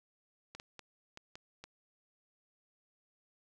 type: clicks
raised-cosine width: 0.2 ms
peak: -30 dBFS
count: 6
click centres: 0.55 / 0.599 / 0.793 / 1.174 / 1.355 / 1.64 s
effects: none